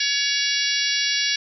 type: harmonic tone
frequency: 564 Hz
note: C#5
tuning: 30 cents sharp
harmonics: 3 / 4 / 5 / 6 / 7 / 8 / 9 / 10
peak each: -28 / -28 / -28 / -28 / -28 / -28 / -28 / -28 dBFS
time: 0-1.36 s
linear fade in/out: 5 ms
effects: none